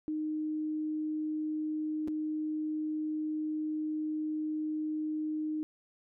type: tone with dropouts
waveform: sine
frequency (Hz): 308.4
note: D#4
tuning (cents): -15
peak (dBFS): -31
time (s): 0.08-5.63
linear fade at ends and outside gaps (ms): 0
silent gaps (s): 2.076-2.082
effects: none